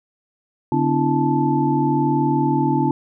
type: tone cluster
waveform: sine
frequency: 143.1 / 256.4 / 296.7 / 337.4 / 875 Hz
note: D3 / C4 / D4 / E4 / A5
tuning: -45 / -35 / +18 / +40 / -10 cents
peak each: -22 dBFS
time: 0.72-2.91 s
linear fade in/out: 2 ms
effects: none